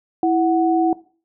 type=tone pair together; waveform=sine; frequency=329.6 / 740 Hz; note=E4 / F#5; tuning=0 / 0 cents; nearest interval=octave + major second; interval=1400 cents; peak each=-16 / -18 dBFS; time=0.23-0.93 s; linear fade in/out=2 ms; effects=noise-tail reverb RT60 0.4 s tail -19 dB re dry